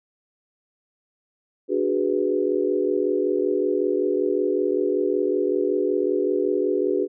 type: chord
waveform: sine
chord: G# half-diminished seventh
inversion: second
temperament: equal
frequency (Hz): 293.7 / 370 / 415.3 / 493.9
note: D4 / F#4 / G#4 / B4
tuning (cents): 0 / 0 / 0 / 0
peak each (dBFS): -27 / -23 / -24 / -27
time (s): 1.68-7.08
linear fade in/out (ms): 50
effects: none